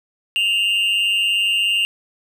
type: tone with amplitude modulation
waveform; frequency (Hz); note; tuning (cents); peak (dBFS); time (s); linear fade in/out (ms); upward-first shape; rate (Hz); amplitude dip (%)
triangle; 2793; F7; -1; -11; 0.36-1.85; 0; sine; 203; 65
effects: none